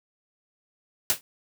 white noise with exponential decay, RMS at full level -18 dBFS, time 1.1-1.21 s, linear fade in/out 0 ms, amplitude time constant 23 ms, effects none

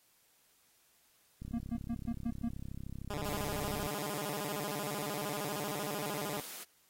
click train, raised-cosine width 5 ms, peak -31 dBFS, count 82, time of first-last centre 1.42-3.86 s, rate 33.2 Hz
triangle tone bursts, 233.1 Hz, A#3, in tune, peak -30 dBFS, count 6, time 1.53-2.49 s, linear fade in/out 10 ms, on 60 ms, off 120 ms
10% pulse tone with vibrato, 173.4 Hz, F3, 12 cents flat, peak -29 dBFS, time 3.1-6.4 s, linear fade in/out 2 ms, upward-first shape square, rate 13 Hz, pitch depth 290 cents each way
white high-pass noise, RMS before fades -46 dBFS, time 3.24-6.64 s, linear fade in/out 10 ms, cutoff 190 Hz, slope 24 dB/octave
effects white hiss -69 dBFS RMS until 6.89 s + AAC 48 kbps

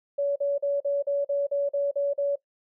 sine tone bursts, 566 Hz, C#5, 36 cents sharp, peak -22 dBFS, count 10, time 0.18-2.358 s, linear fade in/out 10 ms, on 180 ms, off 42 ms, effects noise-tail reverb RT60 0.1 s tail -18 dB re dry

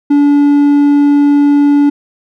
triangle tone, 287.7 Hz, D4, 36 cents flat, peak -3 dBFS, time 0.1-1.9 s, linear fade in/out 10 ms, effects none

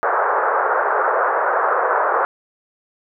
white band-pass noise, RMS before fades -18 dBFS, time 0.03-2.25 s, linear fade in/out 0 ms, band 420 to 1500 Hz, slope 48 dB/octave, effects none

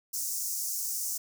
pink high-pass noise, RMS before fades -33 dBFS, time 0.13-1.18 s, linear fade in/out 10 ms, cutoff 5500 Hz, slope 48 dB/octave, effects none

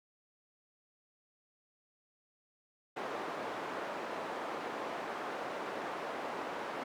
white band-pass noise, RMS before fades -40 dBFS, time 2.96-6.84 s, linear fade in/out 10 ms, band 320 to 1000 Hz, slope 12 dB/octave, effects none

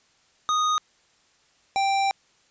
square tone pair in turn, 1242 / 784.9 Hz, D#6 / G5, -3 / +2 cents, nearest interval minor sixth, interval 795 cents, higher first, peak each -21 dBFS, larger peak neither, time 0.49-0.78 / 1.76-2.11 s, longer second, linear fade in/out 0 ms, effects white hiss -62 dBFS RMS until 2.5 s + resampled to 16000 Hz

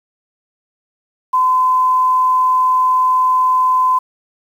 sine tone, 1021 Hz, C6, 43 cents flat, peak -10 dBFS, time 1.33-3.99 s, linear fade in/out 10 ms, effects 7-bit

